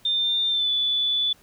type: tone with pitch glide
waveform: sine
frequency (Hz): 3599 to 3470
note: A7 to A7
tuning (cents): +38 to -25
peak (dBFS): -20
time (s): 0.05-1.33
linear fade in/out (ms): 5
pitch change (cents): -63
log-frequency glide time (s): 0.49-0.7
effects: pink hiss -56 dBFS RMS until 1.42 s